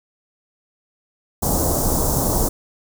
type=band-stop noise; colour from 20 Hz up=pink; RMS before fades=-19 dBFS; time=1.42-2.49 s; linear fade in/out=10 ms; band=960 to 6200 Hz; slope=24 dB/octave; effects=none